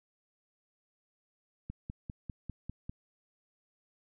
click train, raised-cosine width 5 ms, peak -27 dBFS, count 7, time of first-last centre 1.7-2.895 s, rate 5.02 Hz, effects none

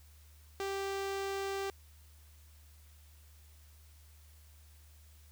sawtooth tone with notch filter, 392 Hz, G4, in tune, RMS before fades -37 dBFS, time 0.6-1.7 s, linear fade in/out 0 ms, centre 11000 Hz, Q 1.6, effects added 75 Hz sine -56 dBFS peak until 5.31 s + white hiss -65 dBFS RMS until 5.31 s

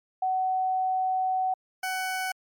sine / 20% pulse tone pair in turn, 750 / 750 Hz, F#5 / F#5, +23 / +23 cents, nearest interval unison, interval 0 cents, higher neither, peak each -23 dBFS, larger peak neither, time 0.22-1.54 / 1.83-2.32 s, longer first, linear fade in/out 5 ms, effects MP3 64 kbps

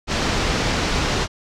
pink low-pass noise, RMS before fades -21 dBFS, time 0.07-1.28 s, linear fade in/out 50 ms, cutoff 6200 Hz, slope 24 dB/octave, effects none

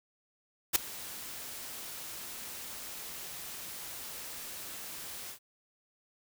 white noise with ADSR envelope, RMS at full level -22 dBFS, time 0.73-5.39 s, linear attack 28 ms, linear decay 5 ms, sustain -21 dB, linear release 88 ms, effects none

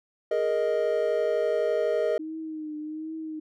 triangle chord, Ab suspended second, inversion none, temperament just, 415.3 / 467.2 / 623 Hz, Ab4 / Bb4 / Eb5, 0 / +4 / +2 cents, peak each -27 / -25 / -24 dBFS, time 0.31-2.18 s, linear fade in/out 5 ms
sine tone with vibrato, 311.1 Hz, D#4, in tune, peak -32 dBFS, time 2.19-3.4 s, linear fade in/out 10 ms, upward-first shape triangle, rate 1.3 Hz, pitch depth 54 cents each way
effects none

